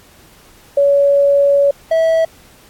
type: tone pair in turn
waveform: sine / triangle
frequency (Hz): 564 / 650.8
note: C#5 / E5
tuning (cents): +30 / -22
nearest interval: major second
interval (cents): 248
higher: second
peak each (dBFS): -8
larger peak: neither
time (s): 0.77-1.71 / 1.91-2.25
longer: first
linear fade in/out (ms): 5
effects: pink hiss -46 dBFS RMS until 2.69 s + AAC 64 kbps

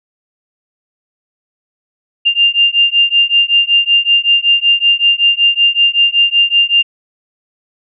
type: beating tone pair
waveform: sine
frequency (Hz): 2794 / 2799.3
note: F7 / F7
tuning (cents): 0 / +3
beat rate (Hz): 5.3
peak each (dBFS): -11 / -11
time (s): 2.25-6.83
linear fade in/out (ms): 20
effects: none

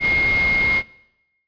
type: tone in noise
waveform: sine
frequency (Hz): 2141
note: C7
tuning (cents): +39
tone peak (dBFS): -15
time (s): 0-0.83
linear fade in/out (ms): 50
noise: pink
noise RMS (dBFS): -27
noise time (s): 0-0.83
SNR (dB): +9
effects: noise-tail reverb RT60 0.9 s tail -21 dB re dry + resampled to 11025 Hz

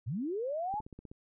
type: linear sweep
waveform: sine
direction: up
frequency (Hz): 93.1 to 880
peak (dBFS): -32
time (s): 0.06-0.81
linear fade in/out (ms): 20
type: click train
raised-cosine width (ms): 3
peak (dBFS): -34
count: 7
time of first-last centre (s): 0.74-1.115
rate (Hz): 16
effects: none

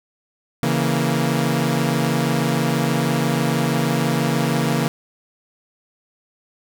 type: chord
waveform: sawtooth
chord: A# diminished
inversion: first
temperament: equal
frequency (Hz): 138.59 / 164.81 / 233.1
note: C#3 / E3 / A#3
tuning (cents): 0 / 0 / 0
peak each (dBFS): -18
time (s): 0.63-4.88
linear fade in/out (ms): 0
effects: none

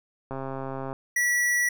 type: click train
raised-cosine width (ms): 1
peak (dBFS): -20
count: 84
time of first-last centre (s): 0.31-0.929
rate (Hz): 134
type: tone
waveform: square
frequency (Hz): 1944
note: B6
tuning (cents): -28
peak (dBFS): -22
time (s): 1.16-1.69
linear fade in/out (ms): 5
effects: none

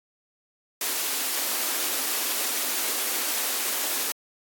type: high-pass noise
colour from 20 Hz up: white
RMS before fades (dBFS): -27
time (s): 0.81-4.12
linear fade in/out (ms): 2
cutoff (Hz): 230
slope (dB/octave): 96
effects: AAC 64 kbps

